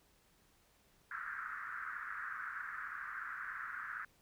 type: band-pass noise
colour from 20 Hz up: pink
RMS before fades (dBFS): -44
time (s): 1.11-4.05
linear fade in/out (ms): 5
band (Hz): 1300 to 1700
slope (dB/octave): 48
effects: pink hiss -70 dBFS RMS until 4.21 s